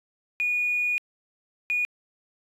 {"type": "tone bursts at uneven times", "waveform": "triangle", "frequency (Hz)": 2453, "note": "D#7", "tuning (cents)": -25, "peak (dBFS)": -19, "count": 2, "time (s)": [[0.4, 0.98], [1.7, 1.85]], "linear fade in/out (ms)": 0, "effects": ["tanh soft clip ceiling -20 dBFS", "resampled to 32000 Hz"]}